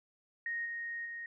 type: tone with level steps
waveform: sine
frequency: 1864.7 Hz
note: A#6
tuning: in tune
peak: -34 / -37 / -40 dBFS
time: 0.46-1.26 s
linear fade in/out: 2 ms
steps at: 0.65 / 1.05 s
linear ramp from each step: 10 ms
effects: none